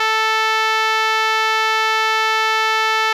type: tone with band-pass filter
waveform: 5% pulse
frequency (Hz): 440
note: A4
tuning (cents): 0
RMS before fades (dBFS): -17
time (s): 0-3.13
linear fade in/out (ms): 5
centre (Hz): 1200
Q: 0.89
effects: none